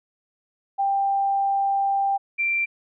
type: tone pair in turn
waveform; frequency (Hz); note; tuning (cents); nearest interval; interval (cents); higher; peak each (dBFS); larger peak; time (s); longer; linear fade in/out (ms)
sine; 790 / 2358; G5 / D7; +13 / +6; octave + perfect fifth; 1893; second; -19 / -20; first; 0.78-2.18 / 2.38-2.66; first; 20
effects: none